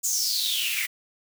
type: noise with high-pass filter sweep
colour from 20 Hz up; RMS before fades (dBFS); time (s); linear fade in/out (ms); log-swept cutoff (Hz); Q
white; -26; 0.03-0.87; 20; 7100 to 2000; 7.9
effects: none